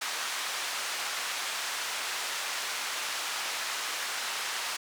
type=band-pass noise; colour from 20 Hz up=pink; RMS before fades=-34 dBFS; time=0.01-4.77 s; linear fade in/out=10 ms; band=1100 to 8200 Hz; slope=12 dB/octave; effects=none